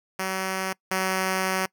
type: tone pair in turn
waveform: 5% pulse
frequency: 189.4 / 188.46 Hz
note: F#3 / F#3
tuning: +41 / +32 cents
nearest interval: unison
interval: 9 cents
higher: first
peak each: -15 / -12 dBFS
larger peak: second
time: 0.19-0.73 / 0.91-1.66 s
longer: second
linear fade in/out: 5 ms
effects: noise-tail reverb RT60 0.1 s tail -24 dB re dry